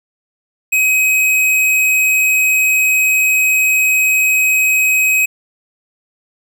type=tone; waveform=square; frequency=2533 Hz; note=D#7; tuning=30 cents sharp; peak=-11 dBFS; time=0.72-5.26 s; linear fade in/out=10 ms; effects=none